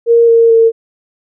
sine tone with pitch steps, 466.2 / 460.3 / 454.5 Hz, A#4 / A#4 / A#4, 0 / -22 / -44 cents, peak -4 dBFS, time 0.06-0.72 s, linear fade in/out 50 ms, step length 220 ms, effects none

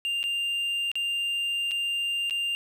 triangle tone with dropouts, 2794 Hz, F7, in tune, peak -24 dBFS, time 0.05-2.55 s, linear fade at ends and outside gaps 0 ms, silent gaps 0.23-0.239 / 0.916-0.955 / 1.711-1.716 / 2.298-2.308 s, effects none

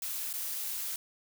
blue noise with dropouts, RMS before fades -36 dBFS, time 0.02-0.96 s, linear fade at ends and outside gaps 2 ms, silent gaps 0.33-0.337 s, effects none

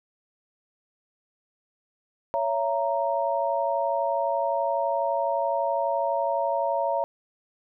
sine chord, A# diminished, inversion first, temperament just, 559.4 / 671.3 / 932.3 Hz, C#5 / E5 / A#5, +16 / +31 / 0 cents, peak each -27 dBFS, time 2.34-7.04 s, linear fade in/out 0 ms, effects none

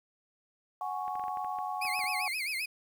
sine chord, F# suspended second, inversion none, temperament equal, 740 / 830.6 / 1108.7 Hz, F#5 / G#5 / C#6, 0 / 0 / 0 cents, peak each -36 / -37 / -38 dBFS, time 0.81-2.28 s, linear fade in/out 2 ms
clicks, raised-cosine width 0.5 ms, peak -33 dBFS, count 11, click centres 1.08 / 1.155 / 1.196 / 1.239 / 1.282 / 1.372 / 1.446 / 1.587 / 1.852 / 1.992 / 2.04 s
35% pulse tone with vibrato, 2309 Hz, D7, 30 cents flat, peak -30 dBFS, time 1.81-2.66 s, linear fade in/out 10 ms, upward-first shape sine, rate 7.6 Hz, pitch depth 190 cents each way
effects 10-bit

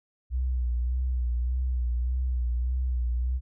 sine tone with vibrato, 61.74 Hz, B1, in tune, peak -24 dBFS, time 0.3-3.41 s, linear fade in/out 50 ms, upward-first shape sine, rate 1.7 Hz, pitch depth 55 cents each way, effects none

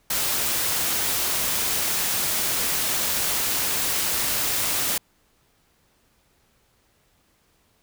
white noise, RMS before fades -24 dBFS, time 0.1-4.98 s, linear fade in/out 5 ms, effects pink hiss -64 dBFS RMS until 7.82 s

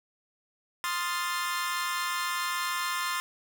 sawtooth chord, F dominant seventh, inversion second, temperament equal, 1046.5 / 1244.5 / 1396.9 / 1760 Hz, C6 / Eb6 / F6 / A6, 0 / 0 / 0 / 0 cents, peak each -28 / -33 / -33 / -32 dBFS, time 0.84-3.2 s, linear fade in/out 0 ms, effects none

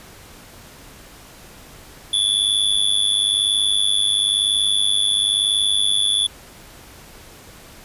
square tone with amplitude modulation, 3444 Hz, A7, 38 cents flat, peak -13 dBFS, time 2.13-6.27 s, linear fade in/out 5 ms, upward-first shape sine, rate 101 Hz, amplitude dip 80%, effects pink hiss -43 dBFS RMS until 7.84 s + resampled to 32000 Hz

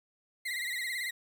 35% pulse tone with vibrato, 2000 Hz, B6, 21 cents sharp, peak -31 dBFS, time 0.45-1.11 s, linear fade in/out 10 ms, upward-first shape sine, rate 18 Hz, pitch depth 93 cents each way, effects 10-bit

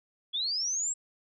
sine linear sweep, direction up, 3322 to 7720 Hz, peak -28 dBFS, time 0.33-0.94 s, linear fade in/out 20 ms, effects none

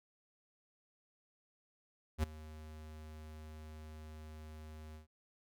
square tone with ADSR envelope, 77.6 Hz, D#2, 4 cents flat, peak -29 dBFS, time 2.18-5.07 s, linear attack 53 ms, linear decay 10 ms, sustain -20 dB, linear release 120 ms, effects none

